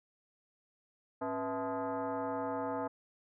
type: tone with frequency modulation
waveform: sine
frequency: 108.7 Hz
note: A2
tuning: 21 cents flat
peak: -33 dBFS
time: 1.21-2.88 s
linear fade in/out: 10 ms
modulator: 381 Hz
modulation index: 2.6
effects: none